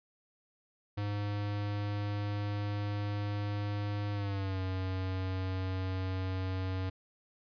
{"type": "tone with pitch glide", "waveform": "square", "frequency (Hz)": [102.8, 93.73], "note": ["G#2", "F#2"], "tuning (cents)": [-17, 23], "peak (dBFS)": -33, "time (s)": [0.97, 6.9], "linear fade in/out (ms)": 10, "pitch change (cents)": -160, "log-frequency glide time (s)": [4.13, 4.61], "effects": ["resampled to 11025 Hz"]}